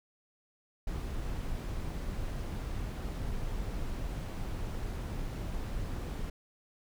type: noise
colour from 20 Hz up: brown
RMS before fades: -36 dBFS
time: 0.87-6.3 s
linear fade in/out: 5 ms
effects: none